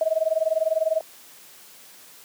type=tone with tremolo; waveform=sine; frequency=640 Hz; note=D#5; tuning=49 cents sharp; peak=-16 dBFS; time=0.01-1.01 s; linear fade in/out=2 ms; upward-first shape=sine; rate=20 Hz; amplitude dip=95%; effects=white hiss -48 dBFS RMS until 2.24 s + high-pass 150 Hz 12 dB/octave